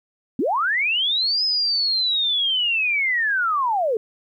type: linear two-way sweep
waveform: sine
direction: up then down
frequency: 210 to 5130 to 413.6 Hz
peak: -18 dBFS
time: 0.39-3.97 s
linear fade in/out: 2 ms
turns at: 1.44 s
effects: 10-bit